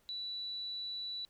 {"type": "tone", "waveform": "sine", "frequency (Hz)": 3950, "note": "B7", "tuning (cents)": 0, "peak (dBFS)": -38, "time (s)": [0.09, 1.25], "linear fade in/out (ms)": 0, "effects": ["pink hiss -71 dBFS RMS until 1.29 s"]}